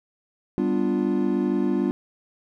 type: chord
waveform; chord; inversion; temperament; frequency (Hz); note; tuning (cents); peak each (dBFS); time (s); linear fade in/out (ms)
triangle; G dominant seventh; none; equal; 196 / 246.9 / 293.7 / 349.2; G3 / B3 / D4 / F4; 0 / 0 / 0 / 0; -24; 0.58-1.91; 0
effects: none